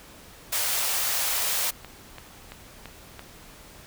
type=high-pass noise; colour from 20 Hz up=white; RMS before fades=-26 dBFS; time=0.52-1.71 s; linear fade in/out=10 ms; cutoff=500 Hz; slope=24 dB/octave
type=click train; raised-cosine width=0.3 ms; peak=-23 dBFS; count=6; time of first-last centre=1.51-3.194 s; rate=2.97 Hz
effects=pink hiss -48 dBFS RMS until 3.86 s